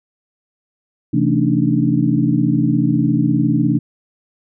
sine tone cluster, 131.7 / 166 / 222.8 / 281.9 / 301.7 Hz, C3 / E3 / A3 / C#4 / D4, +12 / +12 / +22 / +29 / +47 cents, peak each -19 dBFS, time 1.13-3.79 s, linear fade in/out 10 ms, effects none

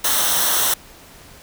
white noise with comb filter, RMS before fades -18 dBFS, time 0.04-0.74 s, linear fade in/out 5 ms, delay 0.42 ms, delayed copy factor -0.65, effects pink hiss -44 dBFS RMS until 1.42 s

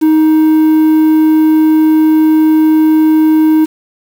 triangle tone with quantisation, 313.3 Hz, D#4, 12 cents sharp, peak -3 dBFS, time 0.01-3.66 s, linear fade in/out 20 ms, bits 5, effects none

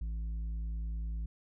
sine tone with tanh clipping, 55 Hz, A1, in tune, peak -35 dBFS, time 0.01-1.26 s, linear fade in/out 5 ms, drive 6 dB, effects none

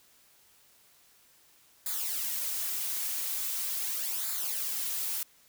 blue noise with flanger, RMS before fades -33 dBFS, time 1.86-5.23 s, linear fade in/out 2 ms, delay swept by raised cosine 0.34 to 5.14 ms, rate 0.41 Hz, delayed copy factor -0.65, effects white hiss -62 dBFS RMS until 5.48 s

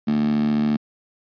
15% pulse tone with high-pass filter, 74.4 Hz, D2, 23 cents sharp, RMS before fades -20 dBFS, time 0.07-0.77 s, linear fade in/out 10 ms, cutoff 210 Hz, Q 6.2, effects resampled to 11025 Hz

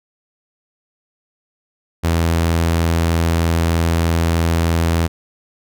sawtooth tone, 83.2 Hz, E2, 17 cents sharp, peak -10 dBFS, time 2.03-5.08 s, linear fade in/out 20 ms, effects none

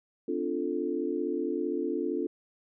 sine chord, D minor seventh, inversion third, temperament equal with one note detuned, 256.2 / 293.7 / 349.2 / 440 Hz, C4 / D4 / F4 / A4, -36 / 0 / 0 / 0 cents, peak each -36 / -33 / -32 / -34 dBFS, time 0.28-2.27 s, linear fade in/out 5 ms, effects none

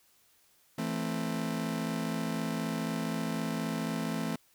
40% pulse chord, A minor, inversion second, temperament just, 165 / 220 / 264 Hz, E3 / A3 / C4, +2 / 0 / +16 cents, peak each -35 / -34 / -36 dBFS, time 0.78-4.36 s, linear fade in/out 5 ms, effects white hiss -66 dBFS RMS until 4.54 s

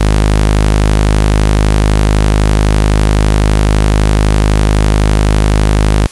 sawtooth tone, 51.91 Hz, G#1, in tune, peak -3 dBFS, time 0-6.07 s, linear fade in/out 10 ms, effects white hiss -33 dBFS RMS until 6.11 s + resampled to 24000 Hz

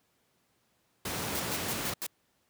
pink noise, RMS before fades -34 dBFS, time 1.05-1.94 s, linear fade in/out 5 ms
white noise bursts, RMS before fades -35 dBFS, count 5, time 1.35-2.065 s, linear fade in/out 0 ms, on 47 ms, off 120 ms
effects pink hiss -72 dBFS RMS until 2.49 s + high-pass 100 Hz 12 dB/octave

